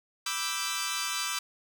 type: chord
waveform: 10% pulse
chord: E minor seventh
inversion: second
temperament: equal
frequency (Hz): 987.8 / 1174.7 / 1318.5 / 1568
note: B5 / D6 / E6 / G6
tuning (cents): 0 / 0 / 0 / 0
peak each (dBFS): -30 / -26 / -27 / -27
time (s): 0.26-1.39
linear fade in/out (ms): 5
effects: none